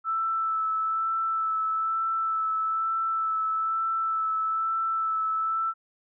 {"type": "tone with vibrato", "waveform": "sine", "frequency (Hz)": 1318.5, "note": "E6", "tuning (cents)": 0, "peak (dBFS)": -24, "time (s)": [0.04, 5.74], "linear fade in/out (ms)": 50, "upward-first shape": "sine", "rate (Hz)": 1.1, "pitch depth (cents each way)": 15, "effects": []}